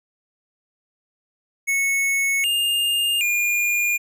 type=tone with pitch steps; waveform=square; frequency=2203 / 2817 / 2420 Hz; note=C#7 / F7 / D#7; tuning=-11 / +14 / -49 cents; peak=-19 dBFS; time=1.67-3.98 s; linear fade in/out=20 ms; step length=770 ms; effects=none